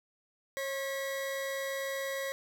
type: tone pair together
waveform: 40% pulse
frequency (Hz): 543.6 / 1937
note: C#5 / B6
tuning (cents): -34 / -34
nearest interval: octave + minor seventh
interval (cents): 2200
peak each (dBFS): -34 / -38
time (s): 0.57-2.32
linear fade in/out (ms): 0
effects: 11-bit